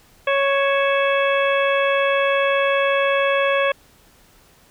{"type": "harmonic tone with a mistuned harmonic", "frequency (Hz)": 554.4, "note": "C#5", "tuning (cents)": 0, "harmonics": [1, 2, 3, 4, 5, 6], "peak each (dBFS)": [-18, -23, -24, -28, -26, -31], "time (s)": [0.27, 3.72], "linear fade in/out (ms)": 5, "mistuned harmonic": 5, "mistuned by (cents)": -94, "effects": ["pink hiss -53 dBFS RMS until 4.7 s"]}